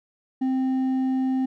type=tone with hard clipping; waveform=sine; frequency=261.3 Hz; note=C4; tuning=2 cents flat; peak=-22 dBFS; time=0.41-1.46 s; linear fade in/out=10 ms; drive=4 dB; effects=none